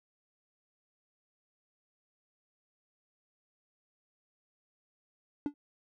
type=tone with exponential decay; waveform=triangle; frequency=290 Hz; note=D4; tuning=22 cents flat; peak=-24 dBFS; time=5.46-5.54 s; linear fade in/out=1 ms; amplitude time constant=16 ms; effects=none